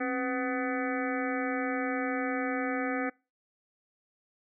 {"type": "harmonic tone with a mistuned harmonic", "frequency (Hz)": 250.5, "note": "B3", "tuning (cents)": 25, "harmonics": [1, 2, 3, 5, 6, 7, 8, 9], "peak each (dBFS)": [-32, -35, -37, -39, -40, -40, -41, -42], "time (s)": [0, 3.1], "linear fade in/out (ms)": 10, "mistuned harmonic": 1, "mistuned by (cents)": 110, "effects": ["noise-tail reverb RT60 0.3 s tail -26 dB re dry"]}